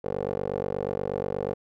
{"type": "tone with band-pass filter", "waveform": "15% pulse", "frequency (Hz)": 48.33, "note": "G1", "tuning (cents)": -24, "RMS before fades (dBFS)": -30, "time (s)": [0.04, 1.54], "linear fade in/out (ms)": 10, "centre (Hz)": 490, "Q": 2.6, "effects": []}